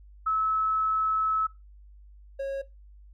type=tone pair in turn; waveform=sine / triangle; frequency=1298 / 546.9 Hz; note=E6 / C#5; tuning=-27 / -23 cents; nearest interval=octave + minor third; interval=1496 cents; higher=first; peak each=-23 / -26 dBFS; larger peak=first; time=0.26-1.47 / 2.39-2.62 s; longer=first; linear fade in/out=10 ms; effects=noise-tail reverb RT60 0.2 s tail -17 dB re dry + added 50 Hz sine -48 dBFS peak until 3.13 s